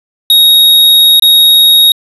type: tone with dropouts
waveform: square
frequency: 3763 Hz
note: A#7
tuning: 16 cents sharp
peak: -3 dBFS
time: 0.3-1.92 s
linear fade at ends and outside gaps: 2 ms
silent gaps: 1.197-1.222 s
effects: resampled to 32000 Hz